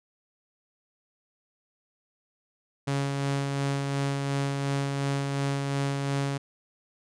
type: tone with tremolo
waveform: sawtooth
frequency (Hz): 139.3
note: C#3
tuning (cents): +9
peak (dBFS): -21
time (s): 2.87-6.38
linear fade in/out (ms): 10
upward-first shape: sine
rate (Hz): 2.8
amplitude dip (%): 30
effects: resampled to 22050 Hz